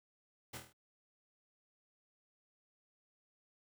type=noise with echo; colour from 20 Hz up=pink; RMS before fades=-45 dBFS; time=0.53-0.58 s; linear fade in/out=10 ms; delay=25 ms; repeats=6; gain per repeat=-4 dB; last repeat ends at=0.73 s; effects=high-pass 100 Hz 12 dB/octave